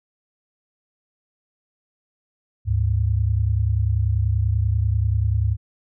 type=tone pair together; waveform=sine; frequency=73.42 / 103.71 Hz; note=D2 / G#2; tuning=0 / -2 cents; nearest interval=tritone; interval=598 cents; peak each=-21 / -19 dBFS; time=2.65-5.57 s; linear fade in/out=50 ms; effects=none